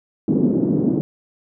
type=band-pass noise; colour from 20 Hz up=white; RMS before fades=-18 dBFS; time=0.28-1.01 s; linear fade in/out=0 ms; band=170 to 310 Hz; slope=24 dB/octave; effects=none